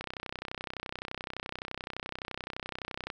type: click train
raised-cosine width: 0.3 ms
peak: -20 dBFS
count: 99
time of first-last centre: 0.01-3.101 s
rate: 31.7 Hz
effects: none